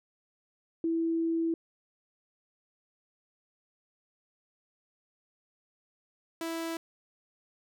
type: tone pair in turn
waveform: sine / sawtooth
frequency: 329.6 / 329.6 Hz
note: E4 / E4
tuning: 0 / 0 cents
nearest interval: unison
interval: 0 cents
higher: neither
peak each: -26 / -29 dBFS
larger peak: first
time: 0.84-1.54 / 6.41-6.77 s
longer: first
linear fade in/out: 2 ms
effects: none